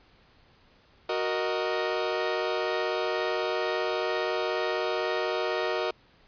sawtooth chord, D# minor, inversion first, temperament equal, 370 / 466.2 / 622.3 Hz, F#4 / A#4 / D#5, 0 / 0 / 0 cents, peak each -27 dBFS, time 1.09-5.91 s, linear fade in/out 5 ms, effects pink hiss -60 dBFS RMS until 6.27 s + resampled to 11025 Hz

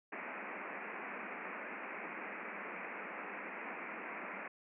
white band-pass noise, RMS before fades -45 dBFS, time 0.12-4.48 s, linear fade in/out 5 ms, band 180 to 2500 Hz, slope 96 dB/octave, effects none

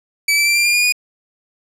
sawtooth tone with pitch steps, 2301 / 2326 / 2352 / 2378 / 2404 / 2431 / 2458 Hz, D7 / D7 / D7 / D7 / D7 / D#7 / D#7, -36 / -17 / +2 / +21 / +40 / -41 / -22 cents, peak -9 dBFS, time 0.28-0.924 s, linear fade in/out 5 ms, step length 92 ms, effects low-pass 12000 Hz 12 dB/octave

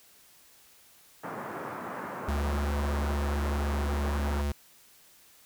white band-pass noise, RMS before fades -38 dBFS, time 1.23-4.42 s, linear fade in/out 10 ms, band 120 to 1400 Hz, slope 24 dB/octave
square tone, 72 Hz, D2, 34 cents flat, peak -28 dBFS, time 2.28-4.52 s, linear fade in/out 5 ms
effects white hiss -58 dBFS RMS until 5.45 s

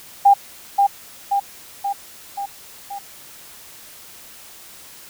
sine tone with echo, 800 Hz, G5, 35 cents sharp, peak -7 dBFS, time 0.25-0.34 s, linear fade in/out 10 ms, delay 530 ms, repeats 5, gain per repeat -4 dB, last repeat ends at 2.99 s, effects white hiss -42 dBFS RMS until 5.09 s

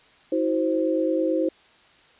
sine tone cluster, 321.7 / 370.8 / 525 Hz, E4 / F#4 / C5, -42 / +4 / +6 cents, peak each -23 / -28 / -24 dBFS, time 0.32-1.49 s, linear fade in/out 5 ms, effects white hiss -55 dBFS RMS until 2.19 s + resampled to 8000 Hz

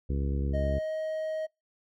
harmonic tone, 69.3 Hz, C#2, in tune, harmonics 1 / 2 / 3 / 4 / 5 / 6 / 7, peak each -28 / -34 / -38 / -40 / -42 / -44 / -45 dBFS, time 0.09-0.79 s, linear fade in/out 10 ms
triangle tone with pitch glide, 622.3 to 629.2 Hz, D#5 to D#5, 0 to +19 cents, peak -28 dBFS, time 0.53-1.47 s, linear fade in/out 20 ms, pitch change +19 cents, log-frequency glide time 0.63-0.93 s
effects noise-tail reverb RT60 0.2 s tail -26 dB re dry

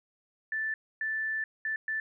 sine tone bursts at uneven times, 1760 Hz, A6, in tune, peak -29 dBFS, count 4, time 0.52-0.74 / 1.01-1.44 / 1.65-1.76 / 1.88-2 s, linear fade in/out 2 ms, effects none

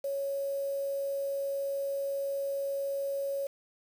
sine tone with quantisation, 554.4 Hz, C#5, in tune, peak -30 dBFS, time 0.04-3.47 s, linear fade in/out 5 ms, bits 8, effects none

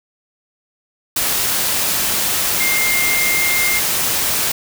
sine tone in noise, 2113 Hz, C7, 16 cents sharp, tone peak -17 dBFS, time 2.6-3.79 s, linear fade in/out 5 ms, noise white, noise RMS -18 dBFS, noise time 1.16-4.52 s, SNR -2 dB, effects none

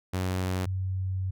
sawtooth / sine tone pair in turn, 92.5 / 94.12 Hz, F#2 / F#2, 0 / +30 cents, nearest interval unison, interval 30 cents, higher second, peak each -23 / -27 dBFS, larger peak first, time 0.13-0.66 / 0.66-1.31 s, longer second, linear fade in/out 10 ms, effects none

